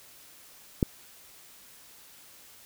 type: click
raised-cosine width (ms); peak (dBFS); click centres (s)
3; -9; 0.828
effects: white hiss -53 dBFS RMS until 2.65 s